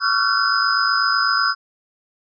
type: tone cluster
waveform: sine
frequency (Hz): 1123 / 1350 / 1398 / 1511 / 5010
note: C#6 / E6 / F6 / F#6 / D#8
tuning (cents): +22 / +41 / +1 / +36 / +11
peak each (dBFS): -22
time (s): 0-1.55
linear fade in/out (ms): 50
effects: none